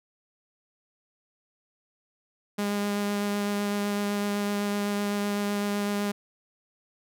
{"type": "tone with vibrato", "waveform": "sawtooth", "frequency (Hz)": 204.1, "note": "G#3", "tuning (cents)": -30, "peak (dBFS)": -22, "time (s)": [2.58, 6.12], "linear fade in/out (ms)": 10, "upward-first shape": "sine", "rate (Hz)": 7.9, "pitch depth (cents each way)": 10, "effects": []}